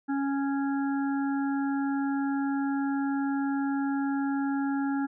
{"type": "harmonic tone", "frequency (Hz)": 276.8, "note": "C#4", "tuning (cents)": -2, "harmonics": [1, 3, 5, 6], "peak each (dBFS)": [-26, -36, -40, -42], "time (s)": [0.08, 5.07], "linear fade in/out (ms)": 20, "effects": []}